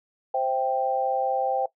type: chord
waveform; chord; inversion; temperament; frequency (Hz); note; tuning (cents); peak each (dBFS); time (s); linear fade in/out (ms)
sine; C major; none; equal; 523.3 / 659.3 / 784; C5 / E5 / G5; 0 / 0 / 0; -27 / -30 / -24; 0.34-1.66; 5
effects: noise-tail reverb RT60 0.1 s tail -18 dB re dry